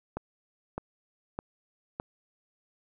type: click train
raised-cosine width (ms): 1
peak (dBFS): -19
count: 4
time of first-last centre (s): 0.17-1.999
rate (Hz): 1.64
effects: none